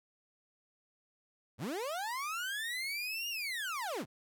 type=linear two-way sweep; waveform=30% pulse; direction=up then down; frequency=83.3 to 2866 to 83.3 Hz; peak=-33 dBFS; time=1.58-4.06 s; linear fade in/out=50 ms; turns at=3.29 s; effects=none